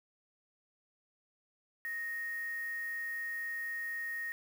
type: tone with quantisation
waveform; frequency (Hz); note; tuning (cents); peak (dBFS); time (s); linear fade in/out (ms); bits
sine; 1862; A#6; -2; -36; 1.85-4.32; 0; 8
effects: none